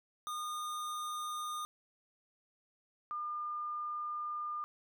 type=tone pair in turn; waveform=square / sine; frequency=1221 / 1206.3 Hz; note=D#6 / D6; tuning=-33 / +46 cents; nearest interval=unison; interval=21 cents; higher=first; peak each=-38 / -36 dBFS; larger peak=second; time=0.27-1.65 / 3.11-4.64 s; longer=second; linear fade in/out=0 ms; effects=none